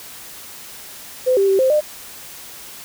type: tone with pitch steps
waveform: sine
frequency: 510 / 392.8 / 387 / 523 / 603 Hz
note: C5 / G4 / G4 / C5 / D5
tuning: -44 / +4 / -22 / -1 / +46 cents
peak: -12 dBFS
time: 1.26-1.81 s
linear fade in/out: 20 ms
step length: 110 ms
effects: white hiss -37 dBFS RMS until 2.84 s